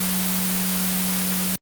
sine tone in noise, 185 Hz, F#3, in tune, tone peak -24 dBFS, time 0-1.56 s, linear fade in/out 5 ms, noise white, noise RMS -24 dBFS, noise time 0-1.56 s, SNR -3 dB, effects Opus 32 kbps

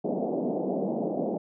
pink band-pass noise, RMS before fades -29 dBFS, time 0.04-1.38 s, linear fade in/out 10 ms, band 180 to 720 Hz, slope 48 dB/octave, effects none

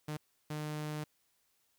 sawtooth tone bursts at uneven times, 151.6 Hz, D#3, 45 cents flat, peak -33 dBFS, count 2, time 0.08-0.17 / 0.5-1.04 s, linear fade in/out 5 ms, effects white hiss -75 dBFS RMS until 1.78 s

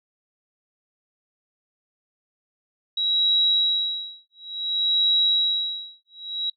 sine tone with tremolo, 3868 Hz, B7, 37 cents flat, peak -16 dBFS, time 2.97-6.5 s, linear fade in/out 5 ms, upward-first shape sine, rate 0.57 Hz, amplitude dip 100%, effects noise-tail reverb RT60 0.1 s tail -20 dB re dry

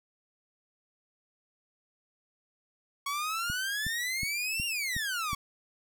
sawtooth exponential two-way sweep, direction up then down, 1108.7 to 2822 to 1108.7 Hz, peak -27 dBFS, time 3.06-5.35 s, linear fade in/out 5 ms, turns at 4.66 s
click train, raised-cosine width 5 ms, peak -25 dBFS, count 6, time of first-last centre 3.5-5.332 s, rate 2.73 Hz
effects none

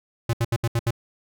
square tone bursts, 116.54 Hz, A#2, in tune, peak -20 dBFS, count 6, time 0.29-0.908 s, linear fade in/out 5 ms, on 43 ms, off 72 ms, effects none

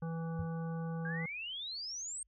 harmonic tone, 164.6 Hz, E3, 2 cents flat, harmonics 1 / 3 / 5 / 7 / 9, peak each -36 / -46 / -50 / -53 / -55 dBFS, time 0.02-1.26 s, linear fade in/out 5 ms
sine tone with exponential decay, 94.7 Hz, F#2, 41 cents sharp, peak -32 dBFS, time 0.39-0.5 s, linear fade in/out 5 ms, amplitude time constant 23 ms
sine exponential sweep, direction up, 1568 to 8640 Hz, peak -39 dBFS, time 1.05-2.23 s, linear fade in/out 2 ms
effects added 50 Hz sine -70 dBFS peak until 2.27 s

